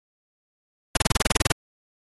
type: noise bursts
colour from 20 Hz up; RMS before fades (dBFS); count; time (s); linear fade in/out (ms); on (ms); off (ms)
pink; -18; 12; 0.95-1.521; 5; 21; 29
effects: AAC 32 kbps